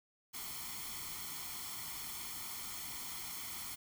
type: noise with comb filter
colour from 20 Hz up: white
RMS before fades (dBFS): -44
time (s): 0.33-3.76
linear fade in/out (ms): 20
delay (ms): 0.92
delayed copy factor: +0.7
effects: none